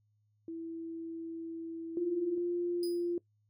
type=tone; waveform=sine; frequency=329.6 Hz; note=E4; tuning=in tune; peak=-38 dBFS; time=0.48-2.38 s; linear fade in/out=2 ms
type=tone with pitch glide; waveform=sine; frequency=349.2 to 346.8 Hz; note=F4 to F4; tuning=0 to -12 cents; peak=-30 dBFS; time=1.97-3.18 s; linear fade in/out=2 ms; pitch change=-12 cents; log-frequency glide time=2.79-2.87 s
type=tone with exponential decay; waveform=sawtooth; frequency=4978 Hz; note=D#8; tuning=in tune; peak=-37 dBFS; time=2.83-3.14 s; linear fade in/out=1 ms; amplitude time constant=66 ms
effects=noise-tail reverb RT60 0.1 s tail -21 dB re dry + added 105 Hz sine -70 dBFS peak until 3.49 s